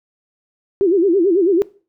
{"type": "tone with vibrato", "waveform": "sine", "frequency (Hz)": 365.5, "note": "F#4", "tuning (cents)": -21, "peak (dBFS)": -11, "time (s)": [0.81, 1.62], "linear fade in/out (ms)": 0, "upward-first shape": "sine", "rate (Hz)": 9.1, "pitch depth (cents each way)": 190, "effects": ["noise-tail reverb RT60 0.4 s tail -21 dB re dry"]}